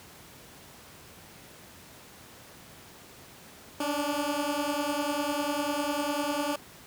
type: beating tone pair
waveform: 15% pulse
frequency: 285.5 / 295.5 Hz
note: D4 / D4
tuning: -49 / +11 cents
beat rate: 10 Hz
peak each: -25 / -24 dBFS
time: 3.8-6.56 s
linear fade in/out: 5 ms
effects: pink hiss -50 dBFS RMS until 6.86 s + high-pass 80 Hz 12 dB/octave